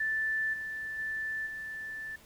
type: tone with level steps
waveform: sine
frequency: 1760 Hz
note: A6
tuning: in tune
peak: -28 / -35 / -32 / -37 dBFS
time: 0-2.16 s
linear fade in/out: 5 ms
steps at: 0.53 / 0.98 / 1.46 s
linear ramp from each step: 10 ms
effects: pink hiss -57 dBFS RMS until 2.25 s